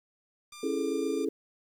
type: tone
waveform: 5% pulse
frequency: 1193 Hz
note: D6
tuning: 27 cents sharp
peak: -31 dBFS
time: 0.52-1.25 s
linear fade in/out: 5 ms
type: chord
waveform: sine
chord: A major seventh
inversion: first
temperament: just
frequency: 275 / 330 / 412.5 / 440 Hz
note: C#4 / E4 / G#4 / A4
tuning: -14 / +2 / -12 / 0 cents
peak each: -33 dBFS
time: 0.63-1.29 s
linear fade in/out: 5 ms
effects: low-pass 8000 Hz 12 dB/octave + 10-bit